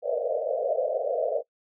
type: band-pass noise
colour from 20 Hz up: white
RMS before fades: -27 dBFS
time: 0.02-1.43 s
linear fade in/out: 50 ms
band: 460 to 670 Hz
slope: 96 dB/octave
effects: noise-tail reverb RT60 0.1 s tail -23 dB re dry